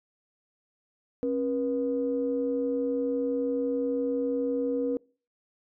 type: tone pair together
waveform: sine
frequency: 271.1 / 483 Hz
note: C#4 / B4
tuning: -38 / -39 cents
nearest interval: minor seventh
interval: 999 cents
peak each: -28 / -27 dBFS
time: 1.23-4.97 s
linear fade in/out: 0 ms
effects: noise-tail reverb RT60 0.4 s tail -26 dB re dry + tanh soft clip ceiling -17 dBFS